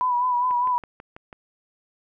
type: tone with vibrato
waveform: sine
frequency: 987.8 Hz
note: B5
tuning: in tune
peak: -19 dBFS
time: 0.01-0.78 s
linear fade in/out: 0 ms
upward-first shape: sine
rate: 4.9 Hz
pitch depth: 42 cents each way
type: click train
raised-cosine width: 0.5 ms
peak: -25 dBFS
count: 6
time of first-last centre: 0.51-1.328 s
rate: 6.11 Hz
effects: none